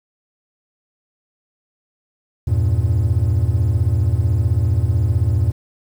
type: chord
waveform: triangle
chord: E diminished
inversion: none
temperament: equal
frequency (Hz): 82.41 / 98 / 116.54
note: E2 / G2 / Bb2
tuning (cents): 0 / 0 / 0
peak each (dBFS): -16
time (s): 2.47-5.52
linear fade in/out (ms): 10
effects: tanh soft clip ceiling -5 dBFS + 8-bit